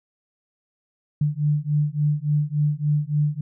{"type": "beating tone pair", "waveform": "sine", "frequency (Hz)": [146.83, 150.33], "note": ["D3", "D3"], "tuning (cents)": [0, 41], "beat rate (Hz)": 3.5, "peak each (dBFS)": -22, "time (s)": [1.21, 3.41], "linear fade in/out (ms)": 5, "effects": []}